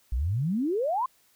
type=exponential sweep; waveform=sine; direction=up; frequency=53.9 to 1082 Hz; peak=-24 dBFS; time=0.12-1.06 s; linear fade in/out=5 ms; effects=white hiss -64 dBFS RMS until 1.35 s